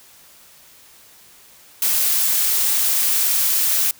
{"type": "noise", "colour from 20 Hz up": "blue", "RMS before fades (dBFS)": -18, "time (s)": [1.82, 3.91], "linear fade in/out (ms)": 2, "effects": ["white hiss -48 dBFS RMS until 3.99 s"]}